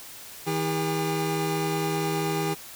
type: tone pair together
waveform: 25% pulse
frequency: 159.96 / 404.6 Hz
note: D#3 / G#4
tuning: +48 / -45 cents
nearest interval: octave + major third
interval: 1607 cents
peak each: -24 dBFS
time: 0.46-2.55 s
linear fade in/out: 20 ms
effects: white hiss -43 dBFS RMS until 2.75 s